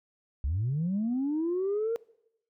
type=linear sweep; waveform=sine; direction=up; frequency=61.74 to 468.9 Hz; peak=-25 dBFS; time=0.44-1.96 s; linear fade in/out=0 ms; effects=noise-tail reverb RT60 0.8 s tail -23 dB re dry + tanh soft clip ceiling -23 dBFS